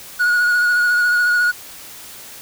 triangle tone with vibrato, 1452 Hz, F#6, 33 cents flat, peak -11 dBFS, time 0.19-1.52 s, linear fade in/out 20 ms, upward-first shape sine, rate 14 Hz, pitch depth 23 cents each way, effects white hiss -37 dBFS RMS until 2.41 s

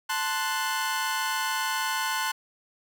sawtooth chord, F# diminished, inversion first, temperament equal, 880 / 1046.5 / 1480 Hz, A5 / C6 / F#6, 0 / 0 / 0 cents, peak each -27 dBFS, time 0.09-2.32 s, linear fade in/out 10 ms, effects none

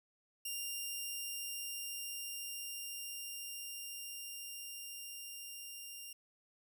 10% pulse tone with level ramp, 2794 Hz, F7, in tune, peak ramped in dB -30 to -38 dBFS, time 0.45-6.13 s, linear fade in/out 5 ms, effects none

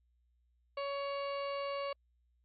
harmonic tone, 560 Hz, C#5, 18 cents sharp, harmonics 1 / 2 / 3 / 4 / 5 / 6 / 7 / 8, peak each -37 / -41 / -56 / -49 / -49 / -62 / -59 / -53 dBFS, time 0.77-1.93 s, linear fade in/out 5 ms, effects added 60 Hz sine -70 dBFS peak until 2.44 s + AAC 64 kbps

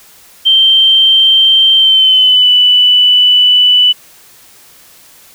sine tone with pitch glide, 3136 to 2979 Hz, G7 to F#7, 0 to +11 cents, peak -4 dBFS, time 0.45-3.93 s, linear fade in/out 20 ms, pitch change -89 cents, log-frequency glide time 1.76-2.49 s, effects white hiss -41 dBFS RMS until 5.34 s

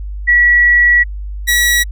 sine / sawtooth tone pair in turn, 1935 / 1928.2 Hz, B6 / B6, -36 / -42 cents, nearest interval unison, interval 6 cents, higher first, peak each -6 dBFS, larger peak neither, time 0.27-1.04 / 1.47-1.84 s, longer first, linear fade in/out 20 ms, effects added 50 Hz sine -21 dBFS peak until 1.91 s

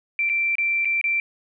sine tone with dropouts, 2349 Hz, D7, in tune, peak -19 dBFS, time 0.19-1.2 s, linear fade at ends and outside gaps 1 ms, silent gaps 0.292-0.297 / 0.554-0.583 / 0.848-0.854 / 1.013-1.041 s, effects none

